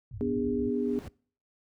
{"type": "low-pass noise", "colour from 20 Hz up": "white", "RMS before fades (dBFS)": -40, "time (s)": [0.11, 0.7], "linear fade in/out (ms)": 5, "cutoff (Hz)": 120, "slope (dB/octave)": 96}
{"type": "chord", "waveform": "sine", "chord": "G# diminished", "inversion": "first", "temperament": "equal with one note detuned", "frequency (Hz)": [246.9, 293.7, 407.2], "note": ["B3", "D4", "G#4"], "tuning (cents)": [0, 0, -34], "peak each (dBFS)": [-29, -33, -31], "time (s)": [0.21, 0.99], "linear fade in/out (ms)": 0}
{"type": "noise with exponential growth", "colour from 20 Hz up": "brown", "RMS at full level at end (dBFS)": -36, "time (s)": [0.43, 1.08], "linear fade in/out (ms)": 1, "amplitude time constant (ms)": 140}
{"effects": ["noise-tail reverb RT60 0.5 s tail -25 dB re dry", "high-pass 60 Hz 12 dB/octave"]}